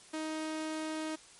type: tone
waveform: sawtooth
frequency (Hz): 313.5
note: D#4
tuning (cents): +13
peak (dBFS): -31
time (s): 0.13-1.16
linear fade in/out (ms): 10
effects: white hiss -56 dBFS RMS until 1.39 s + MP3 48 kbps